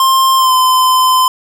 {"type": "tone with pitch glide", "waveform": "square", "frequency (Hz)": [1057, 1026.9], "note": ["C6", "C6"], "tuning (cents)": [17, -33], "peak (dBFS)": -8, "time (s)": [0, 1.28], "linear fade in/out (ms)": 2, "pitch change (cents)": -50, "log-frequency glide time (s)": [0.37, 0.52], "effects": []}